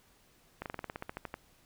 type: slowing click train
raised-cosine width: 0.5 ms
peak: -23 dBFS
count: 13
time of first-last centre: 0.62-1.341 s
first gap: 38 ms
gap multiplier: 1.08
effects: pink hiss -65 dBFS RMS until 1.65 s